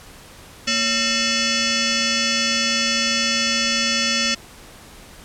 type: tone with frequency modulation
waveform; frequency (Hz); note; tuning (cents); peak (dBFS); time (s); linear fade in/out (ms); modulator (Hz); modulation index
sine; 1353; E6; +45; -17; 0.67-4.35; 10; 793; 6.4
effects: pink hiss -43 dBFS RMS until 5.24 s + low-pass 12000 Hz 12 dB/octave